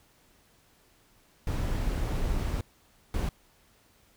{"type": "noise bursts at uneven times", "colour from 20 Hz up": "brown", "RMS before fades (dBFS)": -29, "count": 2, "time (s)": [[1.47, 2.61], [3.14, 3.29]], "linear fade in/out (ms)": 2, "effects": ["pink hiss -63 dBFS RMS until 4.16 s"]}